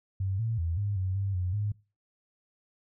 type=tone with pitch steps; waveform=sine; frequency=96 / 113.3 / 83.3 / 101.9 / 93.6 / 98.4 / 90.4 / 104 Hz; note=G2 / A#2 / E2 / G#2 / F#2 / G2 / F#2 / G#2; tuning=-36 / -49 / +19 / -32 / +20 / +7 / -40 / +3 cents; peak=-27 dBFS; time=0.2-1.72 s; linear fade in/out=5 ms; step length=190 ms; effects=noise-tail reverb RT60 0.3 s tail -22 dB re dry